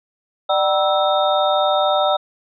sine tone cluster, 596 / 763 / 959 / 1314 / 3673 Hz, D5 / G5 / A#5 / E6 / A#7, +25 / -47 / +49 / -6 / -26 cents, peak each -18 / -19 / -26 / -22 / -24 dBFS, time 0.49-2.17 s, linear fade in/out 10 ms, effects none

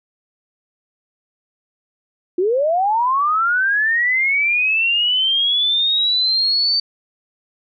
sine linear sweep, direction up, 341.3 to 4595 Hz, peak -14 dBFS, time 2.38-6.8 s, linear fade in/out 5 ms, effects none

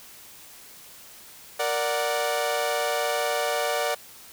sawtooth chord, Bb augmented, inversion none, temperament equal, 466.2 / 587.3 / 740 Hz, Bb4 / D5 / F#5, 0 / 0 / 0 cents, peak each -26 / -23 / -25 dBFS, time 1.59-3.95 s, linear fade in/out 10 ms, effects white hiss -47 dBFS RMS until 4.32 s

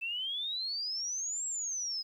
sine exponential two-way sweep, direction up then down, 2624 to 7680 to 5010 Hz, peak -33 dBFS, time 0.01-2.03 s, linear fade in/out 20 ms, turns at 1.46 s, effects 11-bit

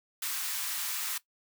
white high-pass noise, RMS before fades -34 dBFS, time 0.22-1.18 s, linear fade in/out 5 ms, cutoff 970 Hz, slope 24 dB/octave, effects noise-tail reverb RT60 0.1 s tail -17 dB re dry

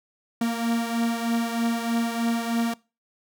45% pulse beating tone pair, 231.2 / 234.4 Hz, A#3 / A#3, -14 / +10 cents, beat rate 3.2 Hz, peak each -24 / -29 dBFS, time 0.41-2.74 s, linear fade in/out 5 ms, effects noise-tail reverb RT60 0.3 s tail -23 dB re dry

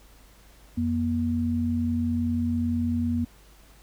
sine tone pair together, 88.3 / 238.9 Hz, F2 / A#3, +20 / +43 cents, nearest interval octave + perfect fourth, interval 1723 cents, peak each -28 / -24 dBFS, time 0.77-3.25 s, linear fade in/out 10 ms, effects added 50 Hz sine -53 dBFS peak until 3.82 s + pink hiss -56 dBFS RMS until 3.82 s

